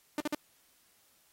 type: tone bursts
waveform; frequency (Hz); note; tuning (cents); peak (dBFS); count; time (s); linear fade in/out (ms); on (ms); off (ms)
sawtooth; 298.9; D4; +31; -26; 3; 0.18-0.348; 2; 24; 48
effects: white hiss -67 dBFS RMS until 1.32 s + AAC 48 kbps